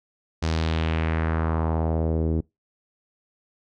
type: tone with low-pass filter sweep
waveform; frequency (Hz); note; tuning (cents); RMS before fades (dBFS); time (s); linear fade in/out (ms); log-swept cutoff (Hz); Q
sawtooth; 80.5; E2; -41; -24; 0.42-2.41; 10; 5600 to 340; 1.9
effects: noise-tail reverb RT60 0.2 s tail -24 dB re dry